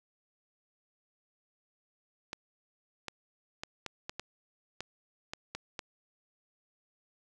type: clicks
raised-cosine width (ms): 0.2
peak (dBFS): -20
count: 10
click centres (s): 2.331 / 3.083 / 3.635 / 3.863 / 4.095 / 4.196 / 4.806 / 5.335 / 5.55 / 5.792
effects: none